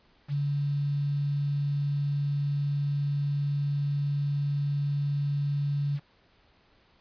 sine tone with quantisation, 143.1 Hz, D3, 45 cents flat, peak -25 dBFS, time 0.28-6 s, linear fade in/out 50 ms, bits 8, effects pink hiss -63 dBFS RMS until 7 s + resampled to 11025 Hz

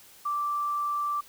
sine tone, 1171 Hz, D6, 5 cents flat, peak -26 dBFS, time 0.25-1.21 s, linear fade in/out 10 ms, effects white hiss -53 dBFS RMS until 1.28 s

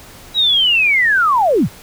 sine linear sweep, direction down, 3900 to 59.1 Hz, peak -10 dBFS, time 0.34-1.69 s, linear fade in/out 50 ms, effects pink hiss -39 dBFS RMS until 1.82 s

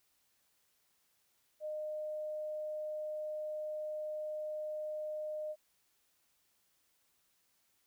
sine tone, 612 Hz, D#5, 29 cents flat, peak -37 dBFS, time 1.6-5.56 s, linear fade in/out 50 ms, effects white hiss -75 dBFS RMS until 7.86 s

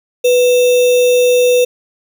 sine tone with sample-and-hold, 493.9 Hz, B4, in tune, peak -7 dBFS, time 0.24-1.65 s, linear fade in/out 10 ms, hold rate 3150 Hz, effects none

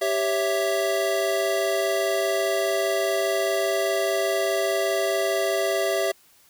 square chord, C# diminished, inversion second, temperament equal, 392 / 554.4 / 659.3 Hz, G4 / C#5 / E5, 0 / 0 / 0 cents, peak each -27 / -29 / -25 dBFS, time 0.01-6.12 s, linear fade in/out 10 ms, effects white hiss -57 dBFS RMS until 6.49 s

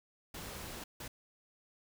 pink noise bursts at uneven times, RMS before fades -45 dBFS, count 2, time 0.34-0.84 / 1-1.08 s, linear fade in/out 5 ms, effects none

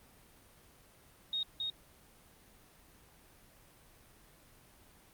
sine tone with echo, 3730 Hz, A#7, in tune, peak -32 dBFS, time 1.33-1.43 s, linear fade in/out 2 ms, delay 270 ms, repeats 1, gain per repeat -2 dB, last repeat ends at 1.7 s, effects pink hiss -61 dBFS RMS until 5.13 s + Opus 32 kbps

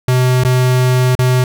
square tone with dropouts, 127 Hz, B2, 49 cents sharp, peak -10 dBFS, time 0.08-1.44 s, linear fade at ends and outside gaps 2 ms, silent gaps 0.436-0.449 / 1.152-1.19 s, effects none

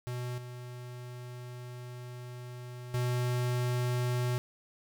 square tone with level steps, 123.47 Hz, B2, in tune, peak -35 / -42 / -29 dBFS, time 0.07-4.38 s, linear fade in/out 0 ms, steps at 0.38 / 2.94 s, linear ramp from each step 2 ms, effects none

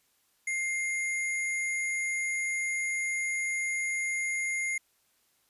sine tone with sample-and-hold, 2109 Hz, C7, 13 cents sharp, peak -28 dBFS, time 0.47-4.78 s, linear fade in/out 5 ms, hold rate 8820 Hz, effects white hiss -70 dBFS RMS until 5.49 s + resampled to 32000 Hz

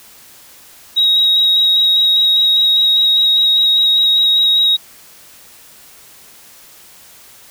sine tone with vibrato, 3800 Hz, A#7, 33 cents sharp, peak -8 dBFS, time 0.96-4.77 s, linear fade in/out 20 ms, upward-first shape square, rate 5 Hz, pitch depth 9 cents each way, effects tanh soft clip ceiling -4 dBFS + white hiss -42 dBFS RMS until 7.5 s

